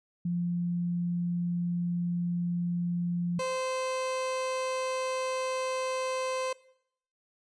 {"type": "tone pair in turn", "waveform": ["sine", "30% pulse"], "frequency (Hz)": [174.2, 518], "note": ["F3", "C5"], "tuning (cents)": [-4, -17], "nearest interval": "octave + perfect fifth", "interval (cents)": 1887, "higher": "second", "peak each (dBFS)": [-27, -27], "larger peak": "neither", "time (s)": [[0.25, 3.39], [3.39, 6.53]], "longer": "neither", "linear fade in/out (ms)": 5, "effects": ["noise-tail reverb RT60 0.7 s tail -20 dB re dry", "resampled to 22050 Hz"]}